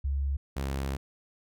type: tone pair in turn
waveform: sine / sawtooth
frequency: 69.2 / 67.93 Hz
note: C#2 / C#2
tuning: -2 / -34 cents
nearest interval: unison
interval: 32 cents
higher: first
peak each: -26 / -26 dBFS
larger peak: neither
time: 0.04-0.37 / 0.56-0.97 s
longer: second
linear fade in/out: 10 ms
effects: none